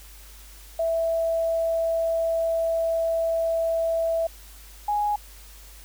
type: tone pair in turn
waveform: sine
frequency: 659.3 / 830.7 Hz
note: E5 / G#5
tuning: 0 / 0 cents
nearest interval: major third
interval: 400 cents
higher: second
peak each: -21 dBFS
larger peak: neither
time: 0.79-4.27 / 4.88-5.16 s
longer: first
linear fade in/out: 5 ms
effects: added 50 Hz sine -45 dBFS peak until 5.84 s + white hiss -49 dBFS RMS until 5.84 s